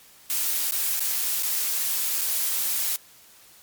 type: noise with dropouts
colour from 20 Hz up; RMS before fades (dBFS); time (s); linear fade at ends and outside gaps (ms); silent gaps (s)
blue; -25; 0.3-2.96; 0; 0.71-0.721 / 0.994-1.005 / 1.425-1.432 / 2.211-2.215
effects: white hiss -52 dBFS RMS until 3.62 s + MP3 96 kbps